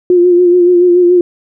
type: tone with vibrato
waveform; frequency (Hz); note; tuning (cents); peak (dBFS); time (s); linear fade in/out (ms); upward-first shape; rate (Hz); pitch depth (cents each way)
sine; 354.5; F4; +26; -4; 0.1-1.21; 2; sine; 7; 36
effects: none